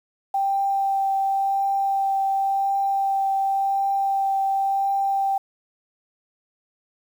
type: tone with vibrato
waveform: sine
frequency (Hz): 784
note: G5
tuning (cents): 0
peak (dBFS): -19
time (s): 0.34-5.38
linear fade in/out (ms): 5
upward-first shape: triangle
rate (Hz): 0.92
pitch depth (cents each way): 10
effects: 8-bit